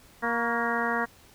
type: harmonic tone with a mistuned harmonic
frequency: 234.7 Hz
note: A#3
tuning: 12 cents sharp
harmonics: 1 / 2 / 3 / 4 / 5 / 6 / 7 / 8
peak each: -33 / -33 / -33 / -33 / -33 / -33 / -33 / -33 dBFS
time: 0.22-1.06 s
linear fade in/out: 20 ms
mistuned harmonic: 5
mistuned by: -59 cents
effects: pink hiss -55 dBFS RMS until 1.34 s